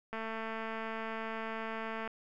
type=click train; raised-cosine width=0.5 ms; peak=-25 dBFS; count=435; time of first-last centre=0.13-2.076 s; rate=223 Hz; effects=none